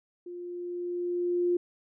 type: tone with level ramp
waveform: sine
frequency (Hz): 352.2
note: F4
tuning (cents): +15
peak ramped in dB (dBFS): -38 to -22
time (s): 0.26-1.57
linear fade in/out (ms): 5
effects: none